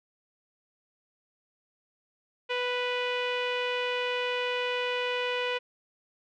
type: tone with low-pass filter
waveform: sawtooth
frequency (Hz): 493.9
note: B4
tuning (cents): 0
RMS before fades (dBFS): -30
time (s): 2.49-5.59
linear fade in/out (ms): 20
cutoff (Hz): 2800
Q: 3.5
effects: none